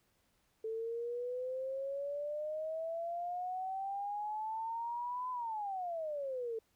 sine exponential two-way sweep, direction up then down, 440 to 1015 to 440 Hz, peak -36 dBFS, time 0.64-6.59 s, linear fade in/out 5 ms, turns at 5.31 s, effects pink hiss -75 dBFS RMS until 6.75 s

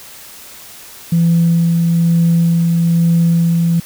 sine tone with tremolo, 168.2 Hz, E3, 35 cents sharp, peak -7 dBFS, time 1.12-3.8 s, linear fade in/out 5 ms, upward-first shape sine, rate 1.1 Hz, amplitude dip 25%, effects tanh soft clip ceiling -5 dBFS + white hiss -36 dBFS RMS until 3.85 s

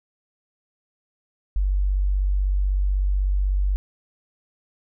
sine tone, 48.06 Hz, G1, 34 cents flat, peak -18 dBFS, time 1.56-3.76 s, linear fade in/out 0 ms, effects none

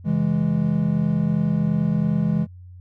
triangle chord, C# minor, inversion none, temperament equal with one note detuned, 135.58 / 164.81 / 207.7 Hz, C#3 / E3 / G#3, -38 / 0 / 0 cents, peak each -24 / -19 / -20 dBFS, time 0.04-2.47 s, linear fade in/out 50 ms, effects added 90 Hz sine -39 dBFS peak until 2.8 s

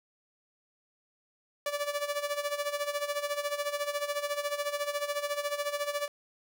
sawtooth tone with tremolo, 580 Hz, D5, 22 cents flat, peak -24 dBFS, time 1.66-6.08 s, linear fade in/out 2 ms, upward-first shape sine, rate 14 Hz, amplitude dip 75%, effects none

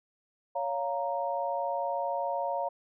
sine chord, Bb minor, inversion first, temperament just, 559.4 / 699.2 / 932.3 Hz, Db5 / F5 / Bb5, +16 / +2 / 0 cents, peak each -33 dBFS, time 0.55-2.69 s, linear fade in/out 10 ms, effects none

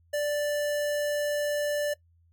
square tone with notch filter, 587.3 Hz, D5, in tune, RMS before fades -28 dBFS, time 0.13-1.94 s, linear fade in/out 10 ms, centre 3700 Hz, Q 1.9, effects noise-tail reverb RT60 0.1 s tail -19 dB re dry + added 84 Hz sine -60 dBFS peak until 2.32 s

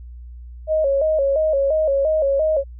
sine tone with vibrato, 587.3 Hz, D5, in tune, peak -15 dBFS, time 0.67-2.64 s, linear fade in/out 50 ms, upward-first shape square, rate 2.9 Hz, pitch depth 110 cents each way, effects added 60 Hz sine -34 dBFS peak until 2.79 s

